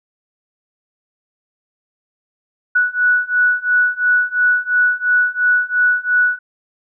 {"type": "beating tone pair", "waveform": "sine", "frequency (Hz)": [1473, 1475.9], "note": ["F#6", "F#6"], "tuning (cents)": [-8, -5], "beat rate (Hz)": 2.9, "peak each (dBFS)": [-16, -15], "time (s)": [2.75, 6.39], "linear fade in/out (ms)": 10, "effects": []}